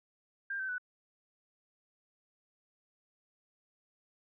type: tone with pitch steps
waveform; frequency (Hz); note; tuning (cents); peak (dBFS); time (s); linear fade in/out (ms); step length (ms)
sine; 1595 / 1540.7 / 1488.2; G6 / G6 / F#6; +30 / -30 / +10; -34; 0.5-0.782; 5; 94
effects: none